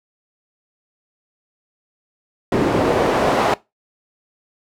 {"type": "noise with band-pass filter sweep", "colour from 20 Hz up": "pink", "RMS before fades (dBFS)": -17, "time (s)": [2.52, 3.54], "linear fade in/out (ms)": 2, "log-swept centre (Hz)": [350, 750], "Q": 1.1, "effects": ["noise-tail reverb RT60 0.2 s tail -20 dB re dry"]}